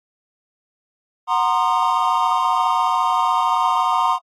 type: chord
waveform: triangle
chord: C half-diminished seventh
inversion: second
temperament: equal with one note detuned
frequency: 740 / 932.3 / 1046.5 / 1221.7 Hz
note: Gb5 / Bb5 / C6 / Eb6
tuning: 0 / 0 / 0 / -32 cents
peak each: -21 / -18 / -18 / -21 dBFS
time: 1.27-4.19 s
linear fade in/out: 50 ms
effects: AAC 32 kbps